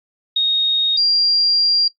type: tone pair in turn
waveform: sine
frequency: 3729 / 4768 Hz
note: A#7 / D8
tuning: 0 / +25 cents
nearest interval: major third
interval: 425 cents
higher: second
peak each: -13 dBFS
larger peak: neither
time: 0.36-0.97 / 0.97-1.88 s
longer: second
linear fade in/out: 5 ms
effects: noise-tail reverb RT60 0.1 s tail -18 dB re dry + AAC 64 kbps